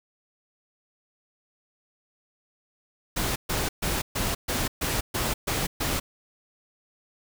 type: noise bursts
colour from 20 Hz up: pink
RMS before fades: -27 dBFS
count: 9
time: 3.16-6 s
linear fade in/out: 10 ms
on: 200 ms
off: 130 ms
effects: none